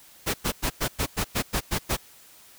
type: noise bursts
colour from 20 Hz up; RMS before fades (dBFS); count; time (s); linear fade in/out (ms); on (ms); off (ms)
pink; -25; 10; 0.26-1.97; 20; 81; 100
effects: white hiss -52 dBFS RMS until 2.58 s